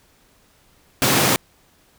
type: high-pass noise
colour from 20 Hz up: pink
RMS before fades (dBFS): -17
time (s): 1.02-1.36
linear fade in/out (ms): 0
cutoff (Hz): 120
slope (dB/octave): 24
effects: pink hiss -57 dBFS RMS until 1.98 s